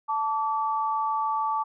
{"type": "tone pair together", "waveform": "sine", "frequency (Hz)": [879.6, 1153], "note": ["A5", "D6"], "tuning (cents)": [-1, -32], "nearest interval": "perfect fourth", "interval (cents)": 469, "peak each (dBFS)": [-26, -27], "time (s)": [0.08, 1.64], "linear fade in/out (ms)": 20, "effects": []}